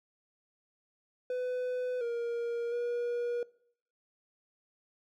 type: tone with pitch steps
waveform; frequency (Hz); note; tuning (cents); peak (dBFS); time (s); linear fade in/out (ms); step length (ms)
triangle; 501 / 470.7 / 479.5; B4 / A#4 / A#4; +25 / +17 / +49; -29; 1.3-3.43; 2; 710
effects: noise-tail reverb RT60 0.6 s tail -21 dB re dry